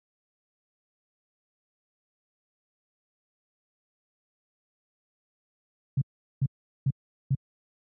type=tone bursts; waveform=sine; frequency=134.9 Hz; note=C#3; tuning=47 cents flat; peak=-20 dBFS; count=4; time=5.97-7.35 s; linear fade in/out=5 ms; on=45 ms; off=400 ms; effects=high-pass 80 Hz 12 dB/octave